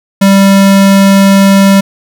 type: tone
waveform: square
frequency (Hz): 196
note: G3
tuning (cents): 0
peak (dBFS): -3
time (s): 0.21-1.81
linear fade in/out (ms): 10
effects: none

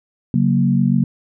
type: chord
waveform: sine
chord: F# major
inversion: second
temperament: equal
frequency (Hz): 138.59 / 185 / 233.1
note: C#3 / F#3 / A#3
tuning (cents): 0 / 0 / 0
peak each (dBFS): -17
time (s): 0.34-1.04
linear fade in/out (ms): 2
effects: none

